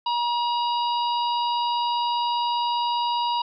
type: harmonic tone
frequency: 955 Hz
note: A#5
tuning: 42 cents sharp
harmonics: 1 / 3 / 4 / 5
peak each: -22 / -32 / -34 / -36 dBFS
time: 0.06-3.42 s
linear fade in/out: 5 ms
effects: none